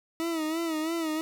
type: tone with vibrato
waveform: 40% pulse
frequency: 322.4 Hz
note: E4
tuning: 38 cents flat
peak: -27 dBFS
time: 0.2-1.21 s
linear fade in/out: 0 ms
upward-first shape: sine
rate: 3 Hz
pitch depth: 76 cents each way
effects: 10-bit